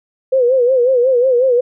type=tone with vibrato; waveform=sine; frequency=504 Hz; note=B4; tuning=35 cents sharp; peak=-9 dBFS; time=0.32-1.61 s; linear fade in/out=10 ms; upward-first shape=sine; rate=5.5 Hz; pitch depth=100 cents each way; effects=none